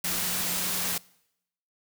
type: tone in noise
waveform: sine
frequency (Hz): 180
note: F#3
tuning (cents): -47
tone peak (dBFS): -40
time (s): 0.04-0.98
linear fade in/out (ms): 5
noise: white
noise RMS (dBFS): -29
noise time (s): 0.04-0.98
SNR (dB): -14
effects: noise-tail reverb RT60 0.8 s tail -23 dB re dry